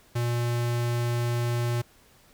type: tone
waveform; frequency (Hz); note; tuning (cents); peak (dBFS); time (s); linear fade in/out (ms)
square; 119.5; A#2; +43; -25; 0.15-1.82; 10
effects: pink hiss -58 dBFS RMS until 2.33 s